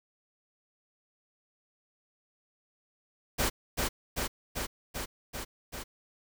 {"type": "noise with echo", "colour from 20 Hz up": "pink", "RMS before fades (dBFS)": -28, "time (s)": [3.38, 3.5], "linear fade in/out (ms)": 20, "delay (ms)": 390, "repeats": 6, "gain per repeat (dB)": -2, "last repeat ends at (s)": 5.84, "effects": []}